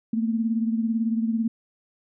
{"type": "beating tone pair", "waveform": "sine", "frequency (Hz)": [224, 242], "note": ["A3", "B3"], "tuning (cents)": [31, -35], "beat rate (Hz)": 18, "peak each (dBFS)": [-22, -29], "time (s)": [0.13, 1.48], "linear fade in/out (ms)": 5, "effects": []}